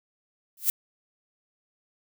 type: noise with exponential growth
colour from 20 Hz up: violet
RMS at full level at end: -18 dBFS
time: 0.57-0.7 s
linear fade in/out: 2 ms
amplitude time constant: 27 ms
effects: none